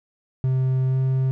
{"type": "tone with pitch glide", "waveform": "triangle", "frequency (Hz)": [130.4, 131.61], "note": ["C3", "C3"], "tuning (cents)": [-5, 11], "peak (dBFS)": -16, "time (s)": [0.44, 1.31], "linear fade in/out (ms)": 0, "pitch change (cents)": 16, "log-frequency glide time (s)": [0.88, 0.97], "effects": []}